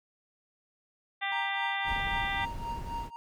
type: harmonic tone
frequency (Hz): 394.8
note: G4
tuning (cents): +12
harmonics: 2 / 3 / 4 / 5 / 6 / 7 / 8 / 9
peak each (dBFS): -35 / -41 / -40 / -33 / -42 / -42 / -47 / -40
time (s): 1.21-2.46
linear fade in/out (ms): 20
type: tone with tremolo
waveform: triangle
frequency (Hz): 932.3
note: A#5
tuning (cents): 0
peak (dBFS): -30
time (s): 1.32-3.16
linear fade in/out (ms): 0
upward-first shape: triangle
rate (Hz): 3.8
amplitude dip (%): 95
type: noise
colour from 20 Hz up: brown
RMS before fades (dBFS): -39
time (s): 1.84-3.11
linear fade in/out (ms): 50
effects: none